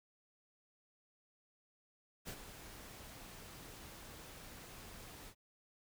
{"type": "noise with ADSR envelope", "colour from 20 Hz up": "pink", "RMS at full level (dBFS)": -44, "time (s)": [2.25, 5.35], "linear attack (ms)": 37, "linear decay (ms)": 65, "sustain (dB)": -9, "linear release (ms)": 74, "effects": []}